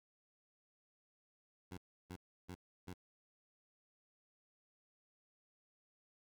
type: tone bursts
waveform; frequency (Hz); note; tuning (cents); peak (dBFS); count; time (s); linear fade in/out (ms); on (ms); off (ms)
15% pulse; 91.2; F#2; -24; -40; 4; 1.71-2.938; 10; 67; 320
effects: none